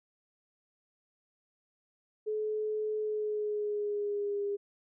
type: tone with pitch glide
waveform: sine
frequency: 428.7 to 404.9 Hz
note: A4 to G#4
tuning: -45 to -44 cents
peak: -30 dBFS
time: 2.26-4.57 s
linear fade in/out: 20 ms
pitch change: -99 cents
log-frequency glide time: 2.99-4.44 s
effects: none